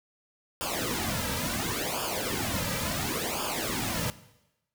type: noise with flanger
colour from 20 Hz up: pink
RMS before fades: -31 dBFS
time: 0.61-4.1 s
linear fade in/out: 0 ms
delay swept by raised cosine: 0.5 to 2.8 ms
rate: 0.71 Hz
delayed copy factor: -0.85
effects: noise-tail reverb RT60 0.9 s tail -17 dB re dry